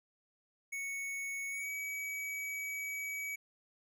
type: tone with pitch glide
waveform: square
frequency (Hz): 2217 to 2274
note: C#7 to C#7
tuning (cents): 0 to +44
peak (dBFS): -38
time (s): 0.72-3.36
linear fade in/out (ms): 10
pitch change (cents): +44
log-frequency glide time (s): 1.5-1.7
effects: none